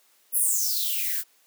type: noise with high-pass filter sweep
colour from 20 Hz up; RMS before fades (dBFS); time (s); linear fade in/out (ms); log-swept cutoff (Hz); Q
violet; -25; 0.32-1.24; 50; 12000 to 1400; 7.5
effects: white hiss -62 dBFS RMS until 1.46 s + high-pass 300 Hz 12 dB/octave